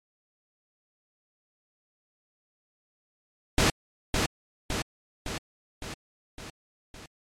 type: noise with echo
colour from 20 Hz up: pink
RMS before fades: -21 dBFS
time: 3.58-3.7 s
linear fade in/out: 2 ms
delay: 560 ms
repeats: 6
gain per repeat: -4 dB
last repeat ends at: 7.06 s
effects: low-pass 8000 Hz 12 dB/octave + MP3 64 kbps